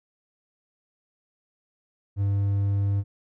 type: tone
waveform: triangle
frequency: 99.8 Hz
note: G2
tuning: 32 cents sharp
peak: -19 dBFS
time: 2.16-3.04 s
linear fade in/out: 50 ms
effects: none